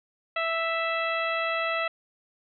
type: harmonic tone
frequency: 659.3 Hz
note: E5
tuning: in tune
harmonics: 1 / 2 / 3 / 4 / 5 / 6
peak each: -30 / -30 / -32 / -32 / -39 / -43 dBFS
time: 0.36-1.88 s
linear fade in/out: 5 ms
effects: none